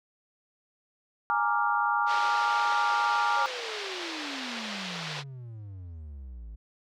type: chord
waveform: sine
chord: Bb dominant seventh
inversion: third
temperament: equal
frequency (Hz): 830.6 / 932.3 / 1174.7 / 1396.9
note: Ab5 / Bb5 / D6 / F6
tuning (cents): 0 / 0 / 0 / 0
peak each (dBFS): -29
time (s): 1.3-3.46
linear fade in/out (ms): 0
type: band-pass noise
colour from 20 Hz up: white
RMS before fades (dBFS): -37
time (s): 2.06-5.24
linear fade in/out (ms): 50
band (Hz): 430 to 4500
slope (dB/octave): 24
type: exponential sweep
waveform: triangle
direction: down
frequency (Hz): 569 to 52.1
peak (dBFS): -37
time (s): 3.36-6.56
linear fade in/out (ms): 10
effects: none